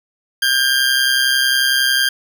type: tone with amplitude modulation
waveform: 20% pulse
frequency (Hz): 1596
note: G6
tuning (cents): +31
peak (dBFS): -6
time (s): 0.42-2.09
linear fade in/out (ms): 5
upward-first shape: sine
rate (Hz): 131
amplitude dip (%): 55
effects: none